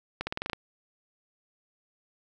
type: accelerating click train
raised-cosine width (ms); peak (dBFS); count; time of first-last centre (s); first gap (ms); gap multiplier
0.3; -15; 8; 0.21-0.532; 60; 0.91
effects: none